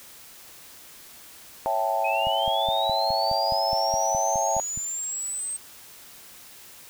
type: chord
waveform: sine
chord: A dominant seventh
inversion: first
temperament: equal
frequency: 554.4 / 659.3 / 784 / 880 Hz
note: C#5 / E5 / G5 / A5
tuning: 0 / 0 / 0 / 0 cents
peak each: -31 / -27 / -27 / -27 dBFS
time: 1.66-4.6 s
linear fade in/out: 0 ms
type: linear sweep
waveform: sine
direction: up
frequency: 2500 to 8372 Hz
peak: -28 dBFS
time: 2.04-5.57 s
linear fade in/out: 10 ms
type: click train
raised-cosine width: 5 ms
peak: -25 dBFS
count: 13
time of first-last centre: 2.27-4.775 s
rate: 4.79 Hz
effects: white hiss -47 dBFS RMS until 6.89 s